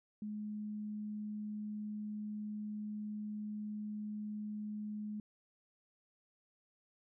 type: tone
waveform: sine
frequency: 210.8 Hz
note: G#3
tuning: 26 cents sharp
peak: -39 dBFS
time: 0.22-5.2 s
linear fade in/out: 2 ms
effects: none